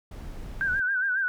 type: noise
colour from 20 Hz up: brown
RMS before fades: -38 dBFS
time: 0.11-0.8 s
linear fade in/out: 5 ms
type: tone with vibrato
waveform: sine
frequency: 1541 Hz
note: G6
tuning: 30 cents flat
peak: -23 dBFS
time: 0.61-1.28 s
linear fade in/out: 0 ms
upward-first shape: sine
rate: 7.3 Hz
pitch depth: 83 cents each way
effects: none

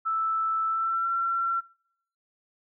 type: tone with pitch glide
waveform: sine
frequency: 1318.5 to 1357.9 Hz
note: E6 to F6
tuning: 0 to -49 cents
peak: -24 dBFS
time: 0.05-1.61 s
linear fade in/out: 20 ms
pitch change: +51 cents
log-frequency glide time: 0.67-1.08 s
effects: noise-tail reverb RT60 0.7 s tail -25 dB re dry

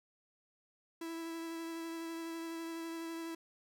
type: tone with vibrato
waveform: 45% pulse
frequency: 330 Hz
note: E4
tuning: 2 cents sharp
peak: -40 dBFS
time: 1.01-3.35 s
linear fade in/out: 5 ms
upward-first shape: sine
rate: 12 Hz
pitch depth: 12 cents each way
effects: none

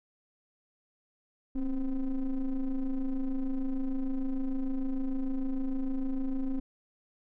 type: ring-modulated tone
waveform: triangle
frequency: 126.7 Hz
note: B2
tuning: 45 cents sharp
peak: -23 dBFS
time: 1.55-6.6 s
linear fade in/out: 10 ms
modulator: 140 Hz
effects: none

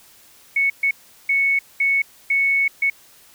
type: tone bursts at uneven times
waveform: sine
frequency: 2212 Hz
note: C#7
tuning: 4 cents flat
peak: -15 dBFS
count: 6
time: 0.56-0.7 / 0.83-0.91 / 1.29-1.59 / 1.8-2.02 / 2.3-2.68 / 2.82-2.9 s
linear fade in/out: 5 ms
effects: white hiss -50 dBFS RMS until 3.34 s

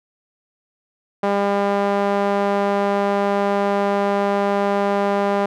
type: tone with band-pass filter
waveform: sawtooth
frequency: 200.8 Hz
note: G3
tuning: 42 cents sharp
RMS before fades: -19 dBFS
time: 1.23-5.46 s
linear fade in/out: 5 ms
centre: 710 Hz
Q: 1.2
effects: none

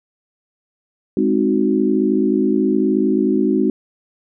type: chord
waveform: sine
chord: Ab dominant seventh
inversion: none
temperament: equal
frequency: 207.7 / 261.6 / 311.1 / 370 Hz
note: Ab3 / C4 / Eb4 / Gb4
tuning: 0 / 0 / 0 / 0 cents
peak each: -19 dBFS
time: 1.17-3.7 s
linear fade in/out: 2 ms
effects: none

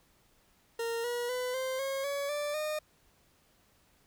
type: tone with pitch steps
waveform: 40% pulse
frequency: 462.4 / 481.2 / 500.8 / 521.1 / 542.3 / 564.4 / 587.3 / 611.2 Hz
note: A#4 / B4 / B4 / C5 / C#5 / C#5 / D5 / D#5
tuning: -14 / -45 / +24 / -7 / -38 / +31 / 0 / -31 cents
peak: -31 dBFS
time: 0.79-2.79 s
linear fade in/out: 5 ms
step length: 250 ms
effects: pink hiss -67 dBFS RMS until 4.06 s

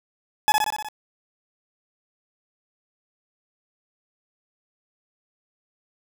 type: tone with echo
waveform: 40% pulse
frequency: 852 Hz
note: G#5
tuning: 44 cents sharp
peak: -13 dBFS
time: 0.48-0.52 s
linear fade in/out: 0 ms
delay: 61 ms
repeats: 6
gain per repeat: -3 dB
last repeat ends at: 0.886 s
effects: none

